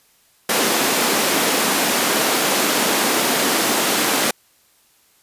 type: high-pass noise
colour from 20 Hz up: pink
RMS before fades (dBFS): -18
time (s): 0.49-4.31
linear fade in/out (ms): 5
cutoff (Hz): 220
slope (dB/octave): 24
effects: white hiss -57 dBFS RMS until 5.22 s + resampled to 32000 Hz